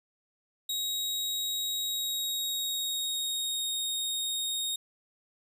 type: tone with pitch glide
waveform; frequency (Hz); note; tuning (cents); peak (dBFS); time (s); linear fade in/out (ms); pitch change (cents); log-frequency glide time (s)
sawtooth; 3800 to 3724; A#7 to A#7; +33 to -2; -27; 0.69-4.76; 5; -35; 1.86-3.75
effects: none